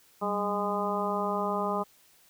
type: harmonic tone with a mistuned harmonic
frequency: 205.3 Hz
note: G#3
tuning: 20 cents flat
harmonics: 1 / 2 / 3 / 4 / 5 / 6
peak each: -34 / -34 / -34 / -34 / -34 / -34 dBFS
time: 0.21-1.84 s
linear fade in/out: 20 ms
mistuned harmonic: 1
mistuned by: -88 cents
effects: white hiss -61 dBFS RMS until 2.29 s